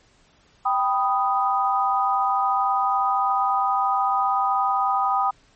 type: chord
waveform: sine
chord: G augmented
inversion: none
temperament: equal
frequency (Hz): 784 / 987.8 / 1244.5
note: G5 / B5 / D#6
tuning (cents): 0 / 0 / 0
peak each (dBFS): -22 / -25 / -22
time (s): 0.65-5.31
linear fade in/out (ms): 10
effects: pink hiss -58 dBFS RMS until 5.55 s + MP3 32 kbps